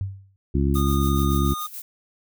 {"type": "tone with exponential decay", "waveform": "sine", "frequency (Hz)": 97.1, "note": "G2", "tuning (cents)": -16, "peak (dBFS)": -21, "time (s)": [0.01, 0.36], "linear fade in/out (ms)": 0, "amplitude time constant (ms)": 75}
{"type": "harmonic tone", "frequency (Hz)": 69.3, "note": "C#2", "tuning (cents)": 0, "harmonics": [1, 2, 3, 4, 5], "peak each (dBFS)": [-21, -24, -26, -27, -28], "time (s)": [0.54, 1.54], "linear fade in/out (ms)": 10}
{"type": "noise with tremolo", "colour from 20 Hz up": "violet", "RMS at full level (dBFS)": -34, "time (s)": [0.74, 1.82], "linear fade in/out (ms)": 2, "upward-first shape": "sine", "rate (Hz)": 7, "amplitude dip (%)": 70}
{"type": "tone", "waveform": "square", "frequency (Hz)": 1227, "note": "D#6", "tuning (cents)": -25, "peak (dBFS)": -29, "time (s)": [0.75, 1.67], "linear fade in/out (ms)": 10}
{"effects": []}